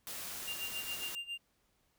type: noise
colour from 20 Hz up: white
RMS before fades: -43 dBFS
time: 0.07-1.15 s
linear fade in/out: 0 ms
type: tone with tremolo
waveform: triangle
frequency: 2794 Hz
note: F7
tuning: in tune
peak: -35 dBFS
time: 0.47-1.38 s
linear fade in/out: 10 ms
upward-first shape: sine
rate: 7.3 Hz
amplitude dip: 85%
effects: pink hiss -75 dBFS RMS until 1.98 s